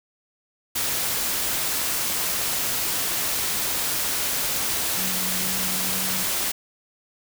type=tone in noise; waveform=sine; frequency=185.9 Hz; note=F#3; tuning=8 cents sharp; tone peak=-34 dBFS; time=4.97-6.24 s; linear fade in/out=10 ms; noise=white; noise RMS=-25 dBFS; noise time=0.75-6.52 s; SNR=-12 dB; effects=none